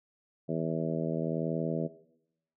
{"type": "harmonic tone", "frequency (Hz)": 81, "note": "E2", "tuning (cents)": -30, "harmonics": [2, 3, 4, 5, 6, 7, 8], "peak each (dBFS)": [-34, -36, -37, -38, -39, -39, -40], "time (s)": [0.48, 1.88], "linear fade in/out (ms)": 20, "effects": ["noise-tail reverb RT60 0.8 s tail -17 dB re dry"]}